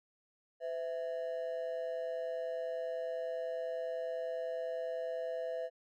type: ring-modulated tone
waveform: triangle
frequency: 583 Hz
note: D5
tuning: 13 cents flat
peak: -30 dBFS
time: 0.6-5.7 s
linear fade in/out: 50 ms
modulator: 75 Hz
effects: tanh soft clip ceiling -26 dBFS